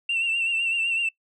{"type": "tone with vibrato", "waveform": "sine", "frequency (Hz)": 2722, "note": "F7", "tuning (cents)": -45, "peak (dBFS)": -20, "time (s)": [0.09, 1.09], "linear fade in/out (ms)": 5, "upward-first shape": "triangle", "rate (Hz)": 7.9, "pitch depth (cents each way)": 57, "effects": ["noise-tail reverb RT60 0.1 s tail -22 dB re dry", "tanh soft clip ceiling -19 dBFS"]}